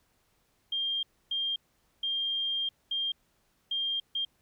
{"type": "tone bursts at uneven times", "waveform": "sine", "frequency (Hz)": 3201, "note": "G7", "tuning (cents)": 36, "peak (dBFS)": -28, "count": 6, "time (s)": [[0.72, 1.03], [1.31, 1.56], [2.03, 2.69], [2.91, 3.12], [3.71, 4], [4.15, 4.25]], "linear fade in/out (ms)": 5, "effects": ["pink hiss -71 dBFS RMS until 4.41 s"]}